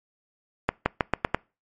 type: accelerating click train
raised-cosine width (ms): 0.5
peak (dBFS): -5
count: 6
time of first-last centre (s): 0.69-1.346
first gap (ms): 170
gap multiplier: 0.87
effects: noise-tail reverb RT60 0.3 s tail -25 dB re dry + MP3 48 kbps